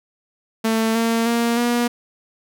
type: tone with pitch steps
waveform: sawtooth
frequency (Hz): 223.3 / 228.7 / 234.1 / 239.7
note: A3 / A#3 / A#3 / A#3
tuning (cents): +26 / -33 / +8 / +48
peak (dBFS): -13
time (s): 0.64-1.88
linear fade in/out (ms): 10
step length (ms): 310
effects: none